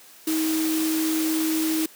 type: tone in noise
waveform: sine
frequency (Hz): 317.3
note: D#4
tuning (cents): +34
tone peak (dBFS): -21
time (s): 0.27-1.86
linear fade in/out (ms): 5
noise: white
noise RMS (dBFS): -30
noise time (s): 0.27-1.86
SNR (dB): +6
effects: white hiss -49 dBFS RMS until 1.95 s + high-pass 200 Hz 12 dB/octave